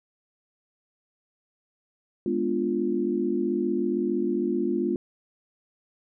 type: chord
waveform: sine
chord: G# diminished seventh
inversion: none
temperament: equal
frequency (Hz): 207.7 / 246.9 / 293.7 / 349.2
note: G#3 / B3 / D4 / F4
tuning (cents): 0 / 0 / 0 / 0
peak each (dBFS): -30 / -29 / -31 / -26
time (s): 2.26-4.96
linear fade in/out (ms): 2
effects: none